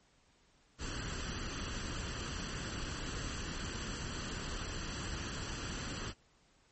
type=noise with comb filter; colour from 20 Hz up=pink; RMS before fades=-40 dBFS; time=0.78-6.14 s; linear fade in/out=50 ms; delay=0.67 ms; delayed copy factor=+0.5; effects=pink hiss -69 dBFS RMS until 6.71 s + MP3 32 kbps